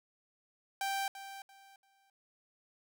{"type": "tone with echo", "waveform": "sawtooth", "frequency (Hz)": 784, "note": "G5", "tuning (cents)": 0, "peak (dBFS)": -29, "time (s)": [0.81, 1.08], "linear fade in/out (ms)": 2, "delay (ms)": 340, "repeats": 3, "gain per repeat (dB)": -12, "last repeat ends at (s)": 2.1, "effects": []}